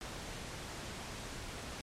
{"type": "noise", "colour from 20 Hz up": "pink", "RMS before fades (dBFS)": -44, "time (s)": [0.01, 1.81], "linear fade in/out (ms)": 0, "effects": ["low-pass 8000 Hz 12 dB/octave", "MP3 64 kbps"]}